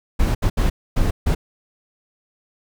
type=noise bursts at uneven times; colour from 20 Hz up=brown; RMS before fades=-17 dBFS; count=5; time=0.19-0.35 / 0.42-0.5 / 0.57-0.7 / 0.96-1.11 / 1.26-1.35 s; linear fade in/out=10 ms; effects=none